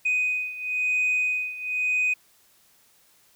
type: beating tone pair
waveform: sine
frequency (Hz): 2497 / 2497.99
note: D#7 / D#7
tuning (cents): +6 / +6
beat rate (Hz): 0.99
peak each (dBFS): -23 / -26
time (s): 0.05-2.14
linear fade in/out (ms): 10
effects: tanh soft clip ceiling -18 dBFS + white hiss -60 dBFS RMS until 3.35 s